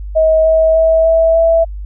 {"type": "tone with pitch steps", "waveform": "sine", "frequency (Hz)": [636, 641.9, 647.9, 653.9, 660], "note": ["D#5", "E5", "E5", "E5", "E5"], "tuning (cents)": [38, -46, -30, -14, 2], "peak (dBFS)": -7, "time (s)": [0.15, 1.65], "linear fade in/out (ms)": 20, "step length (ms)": 300, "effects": ["added 50 Hz sine -22 dBFS peak until 1.85 s"]}